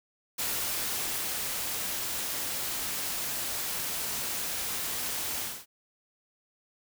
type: noise with ADSR envelope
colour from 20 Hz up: white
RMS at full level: -31 dBFS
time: 0.38-5.66 s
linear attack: 14 ms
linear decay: 1100 ms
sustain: -2 dB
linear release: 250 ms
effects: none